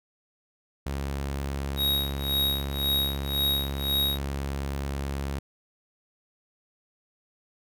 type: tone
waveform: sawtooth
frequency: 69.3 Hz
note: C#2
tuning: in tune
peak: -25 dBFS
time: 0.86-5.39 s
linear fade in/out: 5 ms
type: tone with tremolo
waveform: square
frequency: 3786 Hz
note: A#7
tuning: 26 cents sharp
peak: -23 dBFS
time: 1.76-4.19 s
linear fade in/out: 50 ms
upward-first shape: sine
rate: 1.9 Hz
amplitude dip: 95%
effects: none